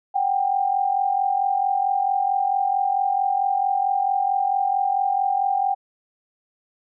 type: tone pair together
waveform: sine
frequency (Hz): 749 / 793.5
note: F#5 / G5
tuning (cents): +21 / +21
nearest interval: minor second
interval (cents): 100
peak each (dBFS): -23 / -20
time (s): 0.14-5.75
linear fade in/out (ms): 20
effects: none